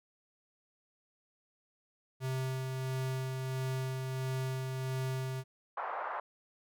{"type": "tone with tremolo", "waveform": "square", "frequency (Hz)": 130.9, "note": "C3", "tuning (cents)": 1, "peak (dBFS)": -33, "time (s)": [2.2, 5.44], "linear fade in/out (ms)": 50, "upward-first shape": "sine", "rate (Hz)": 1.5, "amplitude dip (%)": 30}
{"type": "band-pass noise", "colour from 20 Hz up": "white", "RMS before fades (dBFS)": -38, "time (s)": [5.77, 6.2], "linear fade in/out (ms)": 5, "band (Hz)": [650, 1200], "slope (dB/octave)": 24}
{"effects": []}